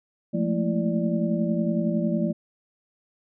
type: tone cluster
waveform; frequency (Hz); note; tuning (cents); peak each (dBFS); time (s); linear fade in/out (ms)
sine; 173.8 / 213.4 / 224.4 / 332.1 / 587; F3 / G#3 / A3 / E4 / D5; -8 / +47 / +34 / +13 / -1; -26 / -29 / -26 / -31 / -31; 0.33-2.33; 20
effects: none